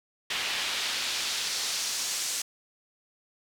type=noise with band-pass filter sweep; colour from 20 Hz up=pink; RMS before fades=-31 dBFS; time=0.3-2.42 s; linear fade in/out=5 ms; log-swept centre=2900 to 6800 Hz; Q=1.2; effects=none